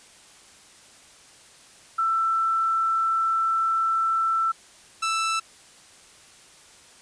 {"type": "tone pair in turn", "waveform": ["sine", "sawtooth"], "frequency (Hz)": [1333, 1323], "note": ["E6", "E6"], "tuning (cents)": [19, 6], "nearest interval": "unison", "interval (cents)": 13, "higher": "first", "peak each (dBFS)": [-20, -19], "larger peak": "second", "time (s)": [[1.98, 4.52], [5.02, 5.4]], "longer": "first", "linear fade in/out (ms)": 10, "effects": ["white hiss -51 dBFS RMS until 7.01 s", "resampled to 22050 Hz"]}